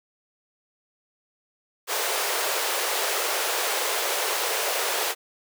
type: high-pass noise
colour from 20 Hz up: pink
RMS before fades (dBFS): -26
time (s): 1.87-5.15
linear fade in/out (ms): 50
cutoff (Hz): 400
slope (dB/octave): 48
effects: none